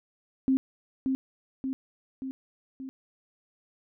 sine tone with echo, 264.6 Hz, C4, 20 cents sharp, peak -20 dBFS, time 0.48-0.57 s, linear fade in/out 0 ms, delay 580 ms, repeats 4, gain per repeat -4 dB, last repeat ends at 2.89 s, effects none

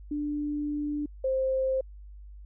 sine tone pair in turn, 294.5 / 525.9 Hz, D4 / C5, +5 / +9 cents, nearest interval minor seventh, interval 1004 cents, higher second, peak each -28 / -24 dBFS, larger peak second, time 0.11-1.06 / 1.24-1.81 s, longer first, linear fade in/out 5 ms, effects added 50 Hz sine -43 dBFS peak until 2.45 s

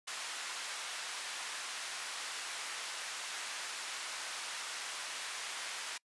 pink band-pass noise, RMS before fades -42 dBFS, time 0.07-5.98 s, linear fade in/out 10 ms, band 1200 to 10000 Hz, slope 12 dB/octave, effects noise-tail reverb RT60 0.1 s tail -26 dB re dry + resampled to 24000 Hz

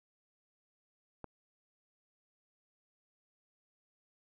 click, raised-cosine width 1 ms, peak -29 dBFS, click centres 1.243 s, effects none

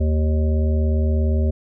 harmonic tone, 77.3 Hz, D#2, 11 cents flat, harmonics 1 / 3 / 5 / 7 / 8, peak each -16 / -26 / -30 / -33 / -34 dBFS, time 0-1.51 s, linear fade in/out 10 ms, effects none

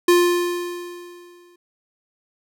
square tone with exponential decay, 350.9 Hz, F4, 8 cents sharp, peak -11 dBFS, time 0.08-1.56 s, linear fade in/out 5 ms, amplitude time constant 320 ms, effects none

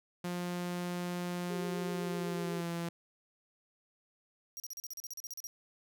sawtooth tone with pitch glide, 176.8 to 169.99 Hz, F3 to F3, +22 to -46 cents, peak -31 dBFS, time 0.24-2.89 s, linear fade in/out 5 ms, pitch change -68 cents, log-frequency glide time 1.89-2.69 s
sine tone with vibrato, 392 Hz, G4, in tune, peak -39 dBFS, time 1.5-2.61 s, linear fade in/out 5 ms, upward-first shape triangle, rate 8 Hz, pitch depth 97 cents each way
sawtooth tone bursts, 5700 Hz, F8, 34 cents sharp, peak -38 dBFS, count 14, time 4.57-5.47 s, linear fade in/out 0 ms, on 29 ms, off 38 ms
effects none

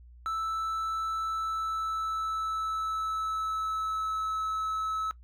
triangle tone with pitch glide, 1318.5 to 1298.1 Hz, E6 to E6, 0 to -27 cents, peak -27 dBFS, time 0.26-5.11 s, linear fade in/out 0 ms, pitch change -27 cents, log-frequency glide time 1.2-4.36 s, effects noise-tail reverb RT60 0.1 s tail -18 dB re dry + added 60 Hz sine -49 dBFS peak until 5.23 s

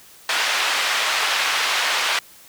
white band-pass noise, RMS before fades -21 dBFS, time 0.29-2.19 s, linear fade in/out 2 ms, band 860 to 3200 Hz, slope 12 dB/octave, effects white hiss -47 dBFS RMS until 2.48 s

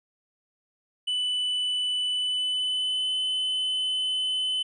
triangle tone with pitch glide, 2986 to 3028 Hz, F#7 to F#7, +15 to +39 cents, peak -23 dBFS, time 1.07-4.63 s, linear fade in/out 10 ms, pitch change +24 cents, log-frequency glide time 2.1-3.15 s, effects resampled to 24000 Hz

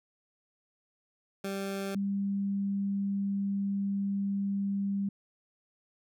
20% pulse / sine tone pair in turn, 196 / 198.51 Hz, G3 / G3, 0 / +22 cents, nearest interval unison, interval 22 cents, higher second, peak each -28 dBFS, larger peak neither, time 1.44-1.95 / 1.95-5.09 s, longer second, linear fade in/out 5 ms, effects none

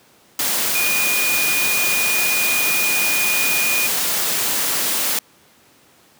sine tone in noise, 2452 Hz, D#7, 26 cents flat, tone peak -19 dBFS, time 0.75-3.87 s, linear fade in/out 2 ms, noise white, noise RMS -20 dBFS, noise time 0.39-5.19 s, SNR -2 dB, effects pink hiss -52 dBFS RMS until 6.19 s + high-pass 150 Hz 12 dB/octave

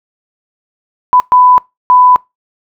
sine tone bursts at uneven times, 998 Hz, B5, 18 cents sharp, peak -3 dBFS, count 3, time 1.13-1.2 / 1.32-1.58 / 1.9-2.16 s, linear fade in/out 0 ms, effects noise-tail reverb RT60 0.2 s tail -24 dB re dry

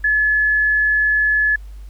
sine tone, 1713 Hz, A6, 47 cents flat, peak -13 dBFS, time 0.04-1.56 s, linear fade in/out 5 ms, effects added 50 Hz sine -32 dBFS peak until 1.89 s + pink hiss -55 dBFS RMS until 1.89 s

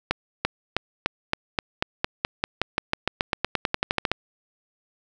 accelerating click train, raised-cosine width 0.3 ms, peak -5 dBFS, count 25, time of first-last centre 0.11-4.116 s, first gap 340 ms, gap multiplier 0.93, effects none

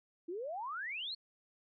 sine exponential sweep, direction up, 323.8 to 4435 Hz, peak -38 dBFS, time 0.28-1.15 s, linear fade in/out 10 ms, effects none

